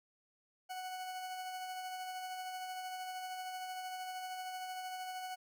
40% pulse tone with tremolo, 741 Hz, F#5, 2 cents sharp, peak -39 dBFS, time 0.69-5.36 s, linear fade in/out 20 ms, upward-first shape sine, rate 13 Hz, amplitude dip 30%, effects none

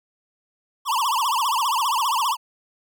square tone with vibrato, 1013 Hz, B5, 44 cents sharp, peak -20 dBFS, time 0.85-2.37 s, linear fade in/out 50 ms, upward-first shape triangle, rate 15 Hz, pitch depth 270 cents each way, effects none

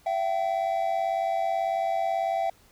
triangle tone pair together, 671.8 / 770 Hz, E5 / G5, +33 / -31 cents, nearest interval major second, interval 236 cents, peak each -25 dBFS, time 0.06-2.5 s, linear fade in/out 5 ms, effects pink hiss -59 dBFS RMS until 2.71 s

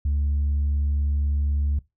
sine tone, 72 Hz, D2, 34 cents flat, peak -18 dBFS, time 0.05-1.79 s, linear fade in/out 5 ms, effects noise-tail reverb RT60 0.2 s tail -21 dB re dry + tanh soft clip ceiling -18 dBFS

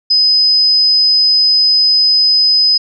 sine tone, 5030 Hz, D#8, 18 cents sharp, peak -7 dBFS, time 0.1-2.78 s, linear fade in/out 10 ms, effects none

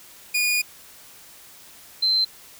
sawtooth / sine tone pair in turn, 2447 / 4099 Hz, D#7 / C8, -29 / -36 cents, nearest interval major sixth, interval 893 cents, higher second, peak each -16 / -17 dBFS, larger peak first, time 0.34-0.62 / 2.02-2.25 s, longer first, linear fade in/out 10 ms, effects white hiss -47 dBFS RMS until 2.59 s

